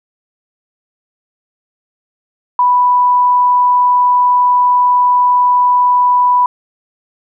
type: tone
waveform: sine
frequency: 987.8 Hz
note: B5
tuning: in tune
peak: -7 dBFS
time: 2.59-6.46 s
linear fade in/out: 2 ms
effects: none